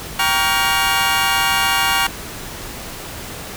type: chord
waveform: 20% pulse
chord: G half-diminished seventh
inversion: none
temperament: just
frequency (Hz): 784 / 940.8 / 1128.9 / 1411.2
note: G5 / Bb5 / Db6 / F6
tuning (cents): 0 / +16 / +31 / +18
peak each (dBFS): -16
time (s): 0.19-2.07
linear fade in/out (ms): 5
effects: pink hiss -31 dBFS RMS until 3.56 s